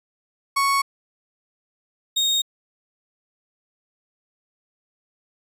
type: tone pair in turn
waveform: 35% pulse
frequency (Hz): 1108.7 / 3718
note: C#6 / A#7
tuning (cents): 0 / -5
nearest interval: octave + major sixth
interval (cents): 2095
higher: second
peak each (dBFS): -16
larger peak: neither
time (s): 0.56-0.82 / 2.16-2.42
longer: neither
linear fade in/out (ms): 10
effects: resampled to 32000 Hz